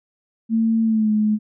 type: tone with pitch glide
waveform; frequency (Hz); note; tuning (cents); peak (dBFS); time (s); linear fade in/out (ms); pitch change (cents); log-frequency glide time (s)
sine; 225.2 to 213.2; A3 to G#3; +40 to +46; -15; 0.49-1.39; 50; -94; 0.83-1.11
effects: none